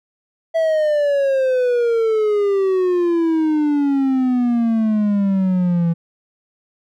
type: exponential sweep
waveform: triangle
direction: down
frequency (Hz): 659.3 to 166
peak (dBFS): -12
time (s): 0.54-5.94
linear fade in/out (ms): 20
effects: none